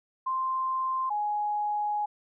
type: tone pair in turn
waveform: sine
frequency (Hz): 1046 / 834.6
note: C6 / G#5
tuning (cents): -1 / +8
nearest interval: major third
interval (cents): 391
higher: first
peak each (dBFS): -26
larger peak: neither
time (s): 0.26-1.1 / 1.1-2.06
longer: second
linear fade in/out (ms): 10
effects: none